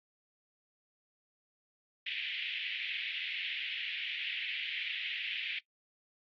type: band-pass noise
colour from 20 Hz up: white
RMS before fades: -38 dBFS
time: 2.06-5.59 s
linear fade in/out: 5 ms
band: 2000 to 3300 Hz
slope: 48 dB/octave
effects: noise-tail reverb RT60 0.1 s tail -19 dB re dry + AAC 48 kbps